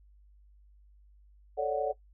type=chord; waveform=sine; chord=D major seventh; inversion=second; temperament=equal; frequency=440 / 554.4 / 587.3 / 740 Hz; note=A4 / C#5 / D5 / F#5; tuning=0 / 0 / 0 / 0 cents; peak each=-33 dBFS; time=1.57-1.93 s; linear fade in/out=20 ms; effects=noise-tail reverb RT60 0.1 s tail -18 dB re dry + added 50 Hz sine -56 dBFS peak until 2.13 s